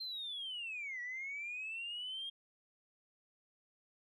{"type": "linear two-way sweep", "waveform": "sine", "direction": "down then up", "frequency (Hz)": [4186, 1921, 3249], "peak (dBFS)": -39, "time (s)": [0, 2.3], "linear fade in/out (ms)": 10, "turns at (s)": 1.01, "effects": ["tanh soft clip ceiling -36 dBFS"]}